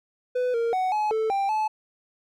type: tone with pitch steps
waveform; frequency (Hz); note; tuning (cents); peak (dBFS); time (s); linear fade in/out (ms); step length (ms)
triangle; 499.4 / 463.9 / 745 / 849 / 440.3 / 789 / 864; B4 / A#4 / F#5 / G#5 / A4 / G5 / A5; +19 / -8 / +12 / +38 / +1 / +11 / -32; -20; 0.35-1.68; 10; 190
effects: none